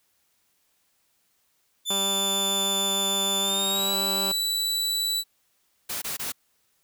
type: tone with pitch glide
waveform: sawtooth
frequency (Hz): 3520 to 3951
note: A7 to B7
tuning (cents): 0 to 0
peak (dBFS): -21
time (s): 1.85-5.24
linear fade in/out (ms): 50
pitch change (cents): +200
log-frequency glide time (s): 3.41-3.95
type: tone with vibrato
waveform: 10% pulse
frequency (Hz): 196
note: G3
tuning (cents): 0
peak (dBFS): -21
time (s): 1.9-4.32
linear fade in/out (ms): 5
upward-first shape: triangle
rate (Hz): 6.6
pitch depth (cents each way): 10
type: noise bursts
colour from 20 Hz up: white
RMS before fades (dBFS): -31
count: 3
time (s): 5.89-6.322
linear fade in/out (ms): 10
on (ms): 130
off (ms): 21
effects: white hiss -69 dBFS RMS until 6.83 s